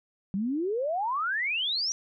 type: exponential sweep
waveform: sine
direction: up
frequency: 185 to 5920 Hz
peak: -26 dBFS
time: 0.34-1.92 s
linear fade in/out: 0 ms
effects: none